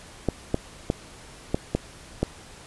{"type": "clicks", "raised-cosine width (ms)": 2, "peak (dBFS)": -8, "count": 6, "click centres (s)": [0.287, 0.544, 0.901, 1.545, 1.75, 2.23], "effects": ["pink hiss -46 dBFS RMS until 2.66 s", "resampled to 24000 Hz"]}